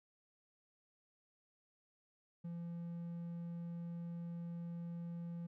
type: tone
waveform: triangle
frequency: 170.5 Hz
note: F3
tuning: 41 cents flat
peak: -40 dBFS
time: 2.44-5.47 s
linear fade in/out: 10 ms
effects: none